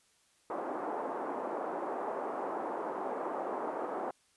white band-pass noise, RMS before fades -37 dBFS, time 0.5-4.11 s, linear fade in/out 2 ms, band 280 to 980 Hz, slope 24 dB/octave, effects white hiss -69 dBFS RMS until 4.36 s + resampled to 24000 Hz

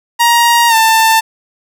sawtooth tone with pitch glide, 942 to 891.2 Hz, A#5 to A5, +18 to +22 cents, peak -3 dBFS, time 0.19-1.21 s, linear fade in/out 20 ms, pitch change -96 cents, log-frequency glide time 0.68-0.75 s, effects none

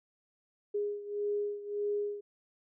sine beating tone pair, 411.4 / 413.1 Hz, G#4 / G#4, -16 / -9 cents, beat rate 1.7 Hz, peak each -33 / -37 dBFS, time 0.74-2.21 s, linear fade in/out 10 ms, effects none

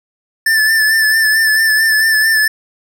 square tone with vibrato, 1760 Hz, A6, in tune, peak -10 dBFS, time 0.46-2.48 s, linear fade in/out 5 ms, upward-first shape sine, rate 4.5 Hz, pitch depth 35 cents each way, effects none

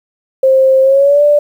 sine tone with pitch glide, 529 to 587 Hz, C5 to D5, +19 to -1 cents, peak -5 dBFS, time 0.43-1.39 s, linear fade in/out 5 ms, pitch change +180 cents, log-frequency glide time 0.82-1.23 s, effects 7-bit

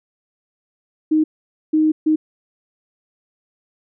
sine tone bursts at uneven times, 311 Hz, D#4, 1 cent flat, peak -12 dBFS, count 3, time 1.11-1.24 / 1.73-1.92 / 2.06-2.16 s, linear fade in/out 10 ms, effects none

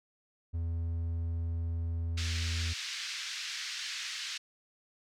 triangle tone, 83.4 Hz, E2, 21 cents sharp, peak -29 dBFS, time 0.53-2.74 s, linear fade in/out 20 ms
white band-pass noise, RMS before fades -39 dBFS, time 2.17-4.38 s, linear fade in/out 10 ms, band 1600 to 5600 Hz, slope 24 dB/octave
effects none

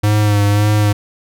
square tone with vibrato, 103.83 Hz, G#2, in tune, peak -11 dBFS, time 0.03-0.93 s, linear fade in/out 10 ms, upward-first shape sine, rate 1.8 Hz, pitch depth 32 cents each way, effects none

